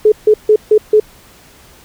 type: tone bursts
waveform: sine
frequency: 427.4 Hz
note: G#4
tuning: 50 cents sharp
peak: -4 dBFS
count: 5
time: 0.05-1 s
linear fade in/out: 5 ms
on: 70 ms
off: 150 ms
effects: pink hiss -43 dBFS RMS until 1.84 s